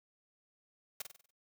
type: noise with echo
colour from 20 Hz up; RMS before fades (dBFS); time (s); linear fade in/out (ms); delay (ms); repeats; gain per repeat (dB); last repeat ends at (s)
white; -39; 1-1.02; 5; 48; 6; -6; 1.308
effects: noise-tail reverb RT60 0.1 s tail -22 dB re dry